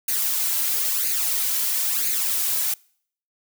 blue noise with flanger, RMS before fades -23 dBFS, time 0.08-2.74 s, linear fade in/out 5 ms, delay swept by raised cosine 0.45 to 3.05 ms, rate 1 Hz, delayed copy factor +0.65, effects noise-tail reverb RT60 0.6 s tail -26 dB re dry

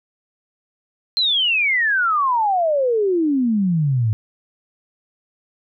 sine exponential sweep, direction down, 4186 to 103.83 Hz, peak -15 dBFS, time 1.17-4.13 s, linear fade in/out 0 ms, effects none

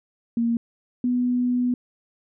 sine tone pair in turn, 233.1 / 247 Hz, A#3 / B3, 0 / 0 cents, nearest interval minor second, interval 100 cents, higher second, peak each -19 dBFS, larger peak neither, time 0.37-0.57 / 1.04-1.74 s, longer second, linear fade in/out 2 ms, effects none

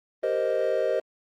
triangle chord, C minor seventh, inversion second, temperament equal with one note detuned, 389.7 / 466.2 / 523.3 / 622.3 Hz, G4 / Bb4 / C5 / Eb5, -10 / 0 / 0 / 0 cents, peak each -29 / -27 / -25 / -25 dBFS, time 0.23-1 s, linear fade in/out 5 ms, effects Opus 32 kbps

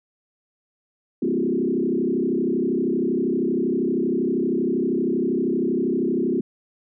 sine tone with frequency modulation, 300 Hz, D4, 37 cents sharp, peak -19 dBFS, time 1.22-6.41 s, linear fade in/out 5 ms, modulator 32.7 Hz, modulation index 2.8, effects none

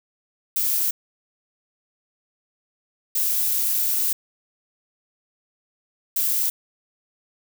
violet noise bursts at uneven times, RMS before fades -22 dBFS, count 3, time 0.56-0.91 / 3.15-4.13 / 6.16-6.5 s, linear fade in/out 5 ms, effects none

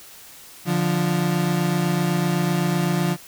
35% pulse tone pair together, 147.49 / 175.4 Hz, D3 / F3, +8 / +8 cents, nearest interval minor third, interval 300 cents, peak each -22 / -19 dBFS, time 0.65-3.17 s, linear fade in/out 50 ms, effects white hiss -44 dBFS RMS until 3.27 s

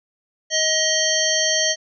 harmonic tone, 630 Hz, D#5, 21 cents sharp, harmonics 1 / 3 / 5 / 7 / 9 / 10, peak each -24 / -24 / -24 / -24 / -24 / -24 dBFS, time 0.5-1.76 s, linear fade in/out 50 ms, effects none

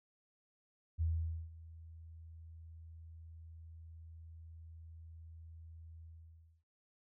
sine tone with ADSR envelope, 81.6 Hz, E2, 17 cents flat, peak -30 dBFS, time 0.98-6.64 s, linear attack 34 ms, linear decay 480 ms, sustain -20 dB, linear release 600 ms, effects none

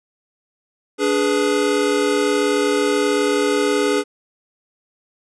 square chord, G# diminished, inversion second, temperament equal with one note detuned, 289.8 / 415.3 / 493.9 Hz, D4 / G#4 / B4, -23 / 0 / 0 cents, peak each -22 / -19 / -23 dBFS, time 0.98-4.04 s, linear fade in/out 50 ms, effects resampled to 24000 Hz

